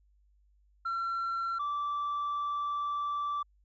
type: tone pair in turn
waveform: sine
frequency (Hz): 1359 / 1164.4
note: F6 / D6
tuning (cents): -48 / -15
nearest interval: minor third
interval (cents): 267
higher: first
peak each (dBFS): -28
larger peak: neither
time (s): 0.85-1.59 / 1.59-3.43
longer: second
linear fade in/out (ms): 10
effects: tanh soft clip ceiling -29 dBFS + added 50 Hz sine -63 dBFS peak until 3.64 s